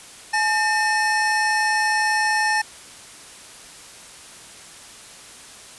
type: tone pair together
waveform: square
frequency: 853.7 / 1805 Hz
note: G#5 / A6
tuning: +47 / +44 cents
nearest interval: octave + minor second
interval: 1297 cents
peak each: -22 / -21 dBFS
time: 0.33-2.62 s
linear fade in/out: 10 ms
effects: white hiss -42 dBFS RMS until 5.78 s + resampled to 24000 Hz